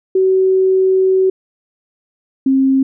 sine tone pair in turn, 377.9 / 267.2 Hz, F#4 / C4, +37 / +36 cents, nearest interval tritone, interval 601 cents, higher first, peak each -9 dBFS, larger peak neither, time 0.15-1.3 / 2.46-2.83 s, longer first, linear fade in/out 5 ms, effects none

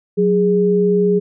sine tone pair together, 183.4 / 412.6 Hz, F#3 / G#4, -15 / -11 cents, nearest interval octave + major second, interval 1404 cents, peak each -16 / -13 dBFS, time 0.17-1.2 s, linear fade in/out 20 ms, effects none

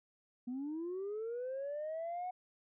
sine linear sweep, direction up, 239.4 to 740 Hz, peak -36 dBFS, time 0.47-2.31 s, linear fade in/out 10 ms, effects tanh soft clip ceiling -35 dBFS

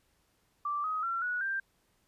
sine tone with pitch steps, 1170 / 1261.2 / 1359.6 / 1465.6 / 1579.9 Hz, D6 / D#6 / F6 / F#6 / G6, -7 / +23 / -47 / -17 / +13 cents, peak -30 dBFS, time 0.65-1.6 s, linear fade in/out 5 ms, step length 190 ms, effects pink hiss -72 dBFS RMS until 2.07 s + resampled to 32000 Hz

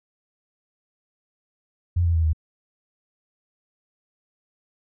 sine tone with pitch steps, 87.31 / 84.34 / 81.46 / 78.69 Hz, F2 / E2 / E2 / D#2, 0 / +40 / -20 / +20 cents, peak -17 dBFS, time 1.96-2.332 s, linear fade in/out 10 ms, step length 93 ms, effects none

